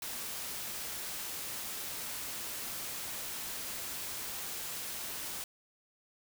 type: noise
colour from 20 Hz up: white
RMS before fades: -40 dBFS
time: 0.02-5.44 s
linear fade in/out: 2 ms
effects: none